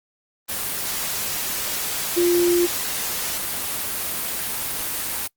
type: tone in noise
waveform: sine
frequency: 349.2 Hz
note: F4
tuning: in tune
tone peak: -15 dBFS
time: 2.16-2.67 s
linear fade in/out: 20 ms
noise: white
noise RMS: -26 dBFS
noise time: 0.48-5.28 s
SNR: +8 dB
effects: noise-tail reverb RT60 0.1 s tail -24 dB re dry + Opus 24 kbps